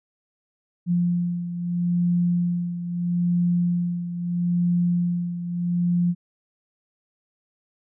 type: beating tone pair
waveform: sine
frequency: 174.61 / 175.38 Hz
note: F3 / F3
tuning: 0 / +8 cents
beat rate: 0.77 Hz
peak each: -21 / -27 dBFS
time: 0.86-6.15 s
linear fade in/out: 50 ms
effects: none